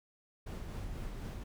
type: noise with tremolo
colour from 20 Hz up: brown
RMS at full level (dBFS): -40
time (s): 0.46-1.44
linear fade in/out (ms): 10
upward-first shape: sine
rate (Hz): 4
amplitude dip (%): 30
effects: none